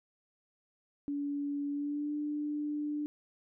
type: tone with pitch glide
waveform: sine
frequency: 286.1 to 296.4 Hz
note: D4 to D4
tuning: -45 to +16 cents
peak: -32 dBFS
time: 1.08-3.06 s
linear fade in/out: 0 ms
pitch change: +61 cents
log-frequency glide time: 1.71-2.14 s
effects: none